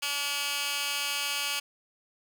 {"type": "tone with high-pass filter", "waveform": "15% pulse", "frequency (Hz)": 285.8, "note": "D4", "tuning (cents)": -47, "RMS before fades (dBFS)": -31, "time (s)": [0.02, 1.6], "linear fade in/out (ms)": 10, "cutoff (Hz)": 2300, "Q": 1.2, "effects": []}